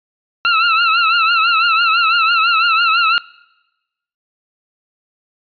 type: tone with vibrato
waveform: 25% pulse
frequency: 1350 Hz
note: E6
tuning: 41 cents sharp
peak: -7 dBFS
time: 0.45-3.18 s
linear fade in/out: 0 ms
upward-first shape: triangle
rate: 6 Hz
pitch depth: 100 cents each way
effects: noise-tail reverb RT60 1.0 s tail -23 dB re dry + resampled to 11025 Hz